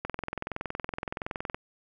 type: click train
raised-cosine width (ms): 0.5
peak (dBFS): -17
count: 33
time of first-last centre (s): 0.05-1.545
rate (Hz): 21.4
effects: none